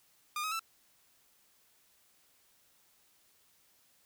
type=tone with pitch steps; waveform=sawtooth; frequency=1212 / 1269.3 / 1329.4 Hz; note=D#6 / D#6 / E6; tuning=-46 / +34 / +14 cents; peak=-30 dBFS; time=0.36-0.594 s; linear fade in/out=2 ms; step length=78 ms; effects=white hiss -68 dBFS RMS until 4.05 s